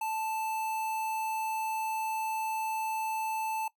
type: tone with notch filter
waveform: square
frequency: 880 Hz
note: A5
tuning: in tune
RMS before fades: -33 dBFS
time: 0.01-3.68 s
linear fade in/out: 5 ms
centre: 4800 Hz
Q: 1.6
effects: noise-tail reverb RT60 0.1 s tail -18 dB re dry